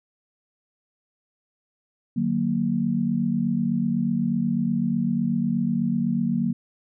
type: chord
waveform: sine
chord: D augmented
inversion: none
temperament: equal with one note detuned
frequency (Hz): 149.74 / 185 / 233.1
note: D3 / F#3 / A#3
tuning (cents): +34 / 0 / 0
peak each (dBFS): -29 / -25 / -23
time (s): 2.16-6.53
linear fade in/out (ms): 10
effects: none